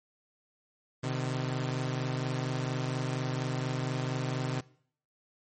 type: tone pair together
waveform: sawtooth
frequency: 128.2 / 152.46 Hz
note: C3 / D#3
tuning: -35 / -35 cents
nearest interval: minor third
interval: 300 cents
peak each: -28 / -31 dBFS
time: 1.03-4.61 s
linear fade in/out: 10 ms
effects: noise-tail reverb RT60 0.6 s tail -21 dB re dry + MP3 32 kbps